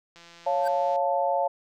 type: click train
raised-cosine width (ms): 0.2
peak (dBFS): -32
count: 137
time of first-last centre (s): 0.16-0.96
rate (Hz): 170
type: chord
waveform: sine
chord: Db augmented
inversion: none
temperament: equal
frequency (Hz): 554.4 / 698.5 / 880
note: Db5 / F5 / A5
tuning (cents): 0 / 0 / 0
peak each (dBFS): -26 / -26 / -27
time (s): 0.46-1.48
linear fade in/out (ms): 10
type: tone with exponential growth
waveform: square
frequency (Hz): 1554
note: G6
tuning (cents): -16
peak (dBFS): -32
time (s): 0.6-0.68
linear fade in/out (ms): 5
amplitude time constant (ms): 17
effects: none